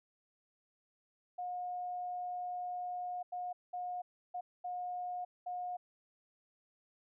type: tone bursts at uneven times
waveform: sine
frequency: 719 Hz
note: F#5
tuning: 50 cents flat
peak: -37 dBFS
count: 6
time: 1.38-3.23 / 3.32-3.53 / 3.73-4.02 / 4.34-4.41 / 4.64-5.25 / 5.46-5.77 s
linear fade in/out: 10 ms
effects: none